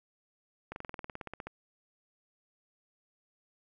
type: slowing click train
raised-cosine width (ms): 0.5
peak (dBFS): -25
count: 15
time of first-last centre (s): 0.72-1.47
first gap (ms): 41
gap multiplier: 1.04
effects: none